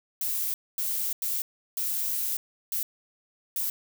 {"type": "noise bursts at uneven times", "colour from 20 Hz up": "violet", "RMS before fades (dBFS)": -29, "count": 6, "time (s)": [[0.21, 0.54], [0.78, 1.13], [1.22, 1.42], [1.77, 2.37], [2.72, 2.83], [3.56, 3.7]], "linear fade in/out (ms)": 2, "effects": []}